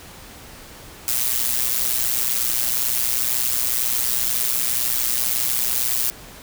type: noise with amplitude modulation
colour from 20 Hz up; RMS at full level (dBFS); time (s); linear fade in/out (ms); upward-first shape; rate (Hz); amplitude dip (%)
blue; -18; 1.08-6.1; 0; sine; 122; 75
effects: pink hiss -41 dBFS RMS until 6.42 s